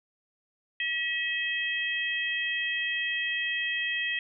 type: harmonic tone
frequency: 642 Hz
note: E5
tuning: 46 cents flat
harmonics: 3 / 4 / 5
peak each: -30 / -32 / -34 dBFS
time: 0.8-4.19 s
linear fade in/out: 2 ms
effects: none